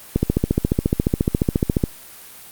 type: click train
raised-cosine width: 3 ms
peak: -3 dBFS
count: 25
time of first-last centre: 0.16-1.838 s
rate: 14.3 Hz
effects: white hiss -41 dBFS RMS until 2.51 s + Opus 32 kbps